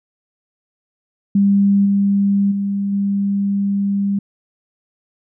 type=tone with level steps; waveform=sine; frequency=199.4 Hz; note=G3; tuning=30 cents sharp; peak=-10 / -12 / -17 / -15 dBFS; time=1.35-4.19 s; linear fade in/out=5 ms; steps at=1.85 / 2.51 / 2.92 s; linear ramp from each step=10 ms; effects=none